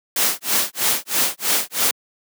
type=noise with tremolo; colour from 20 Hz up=white; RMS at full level=-17 dBFS; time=0.16-1.91 s; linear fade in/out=2 ms; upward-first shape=sine; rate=3.1 Hz; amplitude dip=100%; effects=high-pass 200 Hz 12 dB/octave